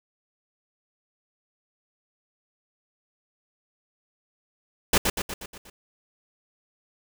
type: noise with echo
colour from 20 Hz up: pink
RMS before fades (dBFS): -18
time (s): 4.93-4.98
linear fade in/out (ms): 5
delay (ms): 120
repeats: 6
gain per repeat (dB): -5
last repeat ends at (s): 5.7
effects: none